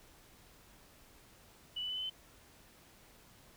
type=tone with pitch steps; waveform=sine; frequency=2960 / 2984 / 3008 / 3033 / 3057 Hz; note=F#7 / F#7 / F#7 / F#7 / G7; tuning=0 / +14 / +28 / +42 / -44 cents; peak=-36 dBFS; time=1.76-2.1 s; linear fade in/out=10 ms; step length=68 ms; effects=pink hiss -61 dBFS RMS until 3.56 s

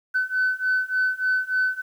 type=beating tone pair; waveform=sine; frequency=1511 / 1514.4 Hz; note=F#6 / F#6; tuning=+36 / +40 cents; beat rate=3.4 Hz; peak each=-23 / -22 dBFS; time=0.14-1.82 s; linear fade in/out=20 ms; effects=tanh soft clip ceiling -15 dBFS + 9-bit

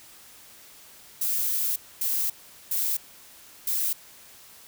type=noise bursts at uneven times; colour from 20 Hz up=violet; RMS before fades=-26 dBFS; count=4; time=1.21-1.76 / 2.01-2.3 / 2.71-2.97 / 3.67-3.93 s; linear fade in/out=5 ms; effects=white hiss -50 dBFS RMS until 4.67 s

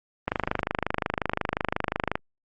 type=click train; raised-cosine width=0.5 ms; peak=-9 dBFS; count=49; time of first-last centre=0.28-2.155 s; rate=25.6 Hz; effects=Opus 32 kbps

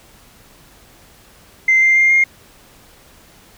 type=tone with pitch steps; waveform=sine; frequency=2079 / 2095 / 2110 / 2126 Hz; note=C7 / C7 / C7 / C7; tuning=-12 / +2 / +14 / +27 cents; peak=-8 dBFS; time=1.68-2.24 s; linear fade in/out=5 ms; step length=140 ms; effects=tanh soft clip ceiling -5 dBFS + pink hiss -47 dBFS RMS until 3.57 s

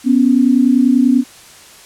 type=tone pair together; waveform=sine; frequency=247 / 277.2 Hz; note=B3 / C#4; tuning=0 / 0 cents; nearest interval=major second; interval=200 cents; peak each=-10 / -12 dBFS; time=0.04-1.24 s; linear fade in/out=50 ms; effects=white hiss -40 dBFS RMS until 1.85 s + low-pass 10000 Hz 12 dB/octave

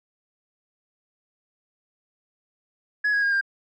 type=tone with pitch steps; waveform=sine; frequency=1684 / 1654.1 / 1624.8 / 1595.9 Hz; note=G#6 / G#6 / G#6 / G6; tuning=+24 / -7 / -38 / +31 cents; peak=-17 dBFS; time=3.04-3.412 s; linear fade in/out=10 ms; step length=93 ms; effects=tanh soft clip ceiling -18 dBFS

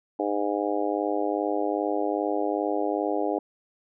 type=harmonic tone; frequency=102.5 Hz; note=G#2; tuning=22 cents flat; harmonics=3 / 4 / 5 / 6 / 7 / 8; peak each=-29 / -30 / -31 / -32 / -32 / -33 dBFS; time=0.19-3.39 s; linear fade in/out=5 ms; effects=none

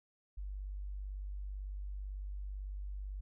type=tone; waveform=sine; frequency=49 Hz; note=G1; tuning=in tune; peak=-39 dBFS; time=0.37-3.21 s; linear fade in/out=10 ms; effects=none

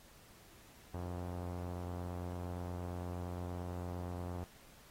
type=tone with low-pass filter; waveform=sawtooth; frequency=88.7 Hz; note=F2; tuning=27 cents sharp; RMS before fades=-42 dBFS; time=0.94-4.44 s; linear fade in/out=0 ms; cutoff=900 Hz; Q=1.3; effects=pink hiss -61 dBFS RMS until 4.9 s + AAC 48 kbps

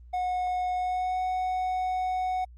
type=tone with pitch glide; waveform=triangle; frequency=729 to 740 Hz; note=F#5 to F#5; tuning=-26 to 0 cents; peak=-24 dBFS; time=0.13-2.45 s; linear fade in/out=10 ms; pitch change=+26 cents; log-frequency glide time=0.76-1.2 s; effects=added 60 Hz sine -46 dBFS peak until 2.57 s + Opus 24 kbps

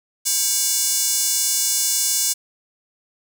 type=tone with high-pass filter; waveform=square; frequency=319.3 Hz; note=D#4; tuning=45 cents sharp; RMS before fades=-20 dBFS; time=0.25-2.34 s; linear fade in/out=20 ms; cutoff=6800 Hz; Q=1.8; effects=8-bit

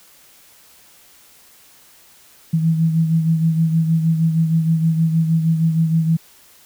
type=beating tone pair; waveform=sine; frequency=161.8 / 168.2 Hz; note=E3 / E3; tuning=-32 / +35 cents; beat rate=6.4 Hz; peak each=-14 / -23 dBFS; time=2.53-6.17 s; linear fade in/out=10 ms; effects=white hiss -49 dBFS RMS until 6.65 s

